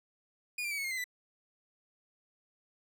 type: tone with pitch steps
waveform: 40% pulse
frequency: 2446 / 2363 / 2282 / 2204 / 2129 / 2057 / 1986.8 Hz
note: D#7 / D7 / C#7 / C#7 / C7 / C7 / B6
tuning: -30 / +10 / +50 / -11 / +30 / -30 / +10 cents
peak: -33 dBFS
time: 0.58-1.042 s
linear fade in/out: 5 ms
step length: 66 ms
effects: none